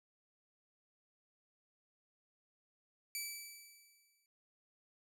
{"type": "tone with exponential decay", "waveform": "10% pulse", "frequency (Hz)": 2310, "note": "D7", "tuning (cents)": -29, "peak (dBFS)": -29, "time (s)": [3.15, 4.26], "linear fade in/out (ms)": 1, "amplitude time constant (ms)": 240, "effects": []}